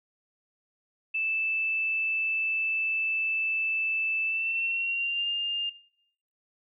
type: tone with pitch glide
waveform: sine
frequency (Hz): 2637 to 2810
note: E7 to F7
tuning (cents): 0 to +10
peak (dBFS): -26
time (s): 1.14-5.7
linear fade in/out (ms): 10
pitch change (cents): +110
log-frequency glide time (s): 4.25-5.28
effects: noise-tail reverb RT60 0.7 s tail -21 dB re dry